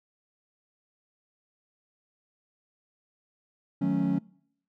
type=chord; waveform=triangle; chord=D# half-diminished seventh; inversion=none; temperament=equal; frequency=155.56 / 185 / 220 / 277.2 Hz; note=D#3 / F#3 / A3 / C#4; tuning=0 / 0 / 0 / 0 cents; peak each=-30 / -25 / -30 / -25 dBFS; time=3.81-4.19 s; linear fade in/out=10 ms; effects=noise-tail reverb RT60 0.7 s tail -26 dB re dry + tanh soft clip ceiling -14 dBFS